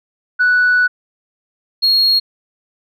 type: tone pair in turn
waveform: sine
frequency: 1480 / 4289 Hz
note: F#6 / C8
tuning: 0 / +42 cents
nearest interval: octave + tritone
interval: 1842 cents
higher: second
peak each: -8 dBFS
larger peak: neither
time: 0.39-0.88 / 1.82-2.2 s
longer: first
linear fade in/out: 20 ms
effects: tanh soft clip ceiling -7 dBFS